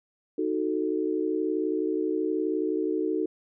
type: chord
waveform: sine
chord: D# diminished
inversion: none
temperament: equal with one note detuned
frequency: 311.1 / 370 / 442.3 Hz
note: D#4 / F#4 / A4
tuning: 0 / 0 / +9 cents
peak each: -28 / -29 / -30 dBFS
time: 0.38-3.26 s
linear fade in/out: 5 ms
effects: none